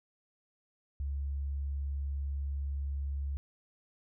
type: tone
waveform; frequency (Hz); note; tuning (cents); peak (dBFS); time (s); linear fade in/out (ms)
sine; 69.9; C#2; +15; -32; 1-3.37; 0
effects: none